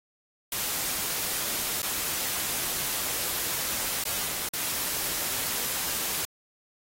white noise with dropouts, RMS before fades -30 dBFS, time 0.52-6.25 s, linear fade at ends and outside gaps 2 ms, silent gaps 1.819-1.829 / 4.039-4.053 / 4.488-4.535 s, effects AAC 48 kbps

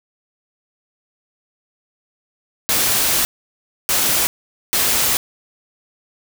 white noise bursts at uneven times, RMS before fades -17 dBFS, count 3, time 2.69-3.25 / 3.89-4.27 / 4.73-5.17 s, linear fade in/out 0 ms, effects none

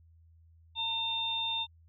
harmonic tone, 905 Hz, A5, 48 cents sharp, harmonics 1 / 3 / 4, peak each -38 / -42 / -31 dBFS, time 0.75-1.67 s, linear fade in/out 50 ms, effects added 82 Hz sine -57 dBFS peak until 1.88 s

